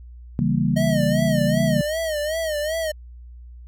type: chord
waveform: sine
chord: C# diminished seventh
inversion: none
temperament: equal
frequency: 138.59 / 164.81 / 196 / 233.1 Hz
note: C#3 / E3 / G3 / Bb3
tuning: 0 / 0 / 0 / 0 cents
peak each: -23 dBFS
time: 0.39-1.81 s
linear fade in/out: 0 ms
type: tone with vibrato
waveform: square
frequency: 622.3 Hz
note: D#5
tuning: in tune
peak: -23 dBFS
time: 0.76-2.92 s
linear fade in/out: 10 ms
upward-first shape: sine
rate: 2.6 Hz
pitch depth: 100 cents each way
effects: added 60 Hz sine -38 dBFS peak until 3.67 s